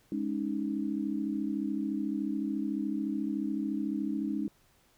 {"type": "chord", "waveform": "sine", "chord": "Ab suspended fourth", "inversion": "none", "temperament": "equal", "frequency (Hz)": [207.7, 277.2, 311.1], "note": ["Ab3", "Db4", "Eb4"], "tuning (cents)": [0, 0, 0], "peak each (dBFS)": -34, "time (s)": [0.12, 4.48], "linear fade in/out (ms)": 2, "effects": ["pink hiss -66 dBFS RMS until 4.97 s"]}